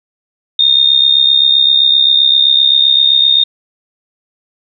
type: tone with amplitude modulation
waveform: sine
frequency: 3668 Hz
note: A#7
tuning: 29 cents flat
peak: -3 dBFS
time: 0.59-3.44 s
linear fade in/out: 5 ms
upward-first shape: sine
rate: 67.7 Hz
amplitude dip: 70%
effects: none